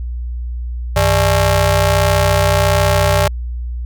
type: ring-modulated tone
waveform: sawtooth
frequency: 249.8 Hz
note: B3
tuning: 20 cents sharp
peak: -4 dBFS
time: 0.96-3.28 s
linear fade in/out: 5 ms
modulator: 344 Hz
effects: added 60 Hz sine -20 dBFS peak until 3.85 s